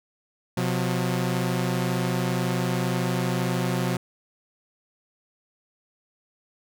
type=tone pair together; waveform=sawtooth; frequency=127.3 / 179.98 Hz; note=C3 / F#3; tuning=-47 / -48 cents; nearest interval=tritone; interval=599 cents; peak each=-22 dBFS; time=0.57-3.97 s; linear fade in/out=5 ms; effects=none